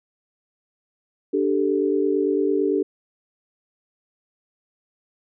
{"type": "chord", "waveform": "sine", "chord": "D suspended fourth", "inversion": "none", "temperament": "just", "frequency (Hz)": [293.7, 391.6, 440.5], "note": ["D4", "G4", "A4"], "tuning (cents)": [0, -2, 2], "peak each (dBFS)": [-23, -21, -24], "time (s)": [1.33, 2.83], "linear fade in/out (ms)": 10, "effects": []}